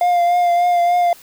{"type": "tone with vibrato", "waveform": "triangle", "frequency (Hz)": 702, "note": "F5", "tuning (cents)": 9, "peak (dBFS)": -10, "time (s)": [0.01, 1.13], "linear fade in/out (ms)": 2, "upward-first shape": "triangle", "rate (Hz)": 3.4, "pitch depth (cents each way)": 28, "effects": ["white hiss -44 dBFS RMS until 1.22 s"]}